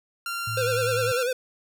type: tone with pitch glide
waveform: sawtooth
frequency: 1382 to 1366.1 Hz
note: F6 to F6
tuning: -19 to -39 cents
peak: -25 dBFS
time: 0.26-1.23 s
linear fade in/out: 2 ms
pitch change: -20 cents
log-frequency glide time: 0.51-1.04 s
type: tone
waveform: sine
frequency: 111.5 Hz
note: A2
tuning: 23 cents sharp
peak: -30 dBFS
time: 0.47-1.12 s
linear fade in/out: 5 ms
type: tone with vibrato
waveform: square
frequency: 500 Hz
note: B4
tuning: 21 cents sharp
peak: -24 dBFS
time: 0.57-1.33 s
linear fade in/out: 5 ms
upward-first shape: sine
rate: 10 Hz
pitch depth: 81 cents each way
effects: none